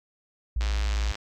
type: tone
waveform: sine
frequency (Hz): 57.8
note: A#1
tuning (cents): -14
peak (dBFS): -23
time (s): 0.56-1.12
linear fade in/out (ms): 5
type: click train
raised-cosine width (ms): 0.2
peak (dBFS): -17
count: 57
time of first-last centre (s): 0.61-1.154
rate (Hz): 103
effects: AAC 48 kbps